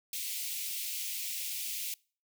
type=high-pass noise; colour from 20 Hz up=white; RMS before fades=-37 dBFS; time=0.13-1.94 s; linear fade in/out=2 ms; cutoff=2200 Hz; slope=48 dB/octave; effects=noise-tail reverb RT60 0.4 s tail -25 dB re dry